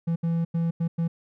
triangle tone bursts at uneven times, 166.9 Hz, E3, 22 cents sharp, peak -20 dBFS, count 5, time 0.07-0.16 / 0.23-0.45 / 0.54-0.71 / 0.8-0.88 / 0.98-1.08 s, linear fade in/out 10 ms, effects none

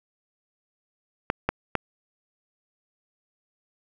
clicks, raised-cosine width 0.5 ms, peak -7 dBFS, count 3, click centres 1.301 / 1.49 / 1.753 s, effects 8-bit

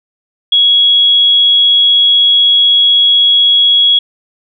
sine tone, 3332 Hz, G#7, 5 cents sharp, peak -5 dBFS, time 0.52-3.99 s, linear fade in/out 5 ms, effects none

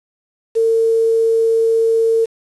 sine tone with quantisation, 452.7 Hz, A4, 49 cents sharp, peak -11 dBFS, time 0.55-2.26 s, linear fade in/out 20 ms, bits 6, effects resampled to 24000 Hz

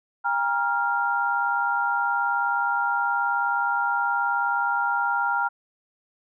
sine tone cluster, 805 / 944 / 1393 Hz, G5 / A#5 / F6, +46 / +22 / -5 cents, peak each -27 / -26 / -24 dBFS, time 0.24-5.49 s, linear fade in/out 20 ms, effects none

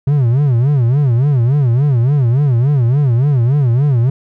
triangle tone with vibrato, 130.81 Hz, C3, in tune, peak -7 dBFS, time 0.07-4.1 s, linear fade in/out 5 ms, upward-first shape sine, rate 3.5 Hz, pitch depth 220 cents each way, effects none

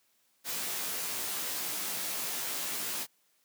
white noise with comb filter, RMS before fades -35 dBFS, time 0.44-3.07 s, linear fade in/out 50 ms, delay 16 ms, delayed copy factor +1, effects white hiss -71 dBFS RMS until 3.44 s + high-pass 150 Hz 12 dB/octave

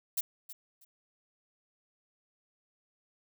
violet noise with echo, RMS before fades -30 dBFS, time 0.17-0.21 s, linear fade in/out 10 ms, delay 320 ms, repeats 2, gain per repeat -14 dB, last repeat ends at 0.85 s, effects none

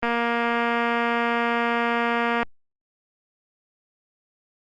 click train, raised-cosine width 0.5 ms, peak -9 dBFS, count 565, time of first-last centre 0.03-2.43 s, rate 235 Hz, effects Opus 24 kbps

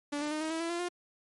sawtooth tone with pitch steps, 290 / 298.3 / 306.9 / 315.7 / 324.8 / 334.1 / 343.7 / 353.5 Hz, D4 / D4 / D#4 / D#4 / E4 / E4 / F4 / F4, -22 / +27 / -24 / +25 / -26 / +23 / -28 / +21 cents, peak -28 dBFS, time 0.12-0.888 s, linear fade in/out 10 ms, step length 96 ms, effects MP3 48 kbps

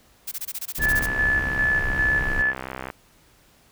blue noise bursts, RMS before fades -30 dBFS, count 12, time 0.27-1.065 s, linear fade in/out 10 ms, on 47 ms, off 21 ms
brown noise, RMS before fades -29 dBFS, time 0.78-2.42 s, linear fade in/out 2 ms
sine tone with tremolo, 1730 Hz, A6, 30 cents flat, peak -18 dBFS, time 0.79-2.54 s, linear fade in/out 50 ms, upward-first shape square, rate 2.5 Hz, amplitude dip 50%
click train, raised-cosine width 0.5 ms, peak -16 dBFS, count 135, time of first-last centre 0.84-2.902 s, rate 65 Hz
effects pink hiss -57 dBFS RMS until 3.71 s

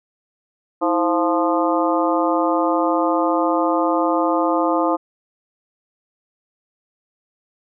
harmonic tone with a mistuned harmonic, 174.61 Hz, F3, in tune, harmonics 2 / 3 / 4 / 5 / 6 / 7, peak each -20 / -22 / -23 / -24 / -25 / -25 dBFS, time 0.81-4.97 s, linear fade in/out 20 ms, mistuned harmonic 2, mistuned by -130 cents, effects none

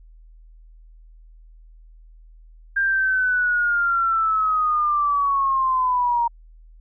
sine linear sweep, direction down, 1600 to 932.3 Hz, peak -17 dBFS, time 2.76-6.28 s, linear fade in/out 10 ms, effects added 40 Hz sine -44 dBFS peak until 6.8 s

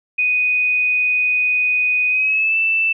sine tone with pitch glide, 2489 to 2652 Hz, D#7 to E7, 0 to +10 cents, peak -14 dBFS, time 0.18-2.93 s, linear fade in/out 10 ms, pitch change +110 cents, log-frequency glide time 2.09-2.57 s, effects none

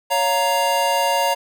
square chord, Bb minor, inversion first, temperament just, 559.4 / 699.2 / 932.3 Hz, Db5 / F5 / Bb5, +16 / +2 / 0 cents, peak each -23 / -24 / -20 dBFS, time 0.1-1.35 s, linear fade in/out 20 ms, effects none

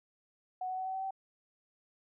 sine tone with pitch steps, 740 / 746 / 752.1 / 758.2 / 764.3 / 770.5 Hz, F#5 / F#5 / F#5 / F#5 / G5 / G5, 0 / +14 / +28 / +42 / -44 / -30 cents, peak -34 dBFS, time 0.61-1.108 s, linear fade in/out 5 ms, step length 83 ms, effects none

